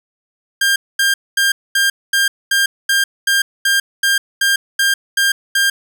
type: tone bursts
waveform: sawtooth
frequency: 1600 Hz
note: G6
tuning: 35 cents sharp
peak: -8 dBFS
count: 14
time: 0.61-5.7 s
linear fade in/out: 5 ms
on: 150 ms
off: 230 ms
effects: none